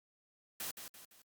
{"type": "noise with echo", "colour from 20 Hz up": "white", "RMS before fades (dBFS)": -41, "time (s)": [0.6, 0.71], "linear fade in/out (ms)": 2, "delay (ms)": 170, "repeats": 3, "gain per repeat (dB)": -7, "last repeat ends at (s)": 1.22, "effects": ["Opus 48 kbps"]}